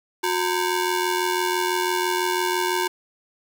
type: ring-modulated tone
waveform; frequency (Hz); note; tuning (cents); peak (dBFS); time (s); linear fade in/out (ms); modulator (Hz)
sawtooth; 640; D#5; +49; -14; 0.23-2.88; 10; 277
effects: none